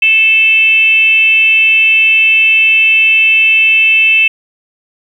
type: tone with frequency modulation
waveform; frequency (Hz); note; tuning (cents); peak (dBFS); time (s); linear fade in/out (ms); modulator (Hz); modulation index
sine; 2637; E7; 0; -5; 0.02-4.28; 5; 444; 0.44
effects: 7-bit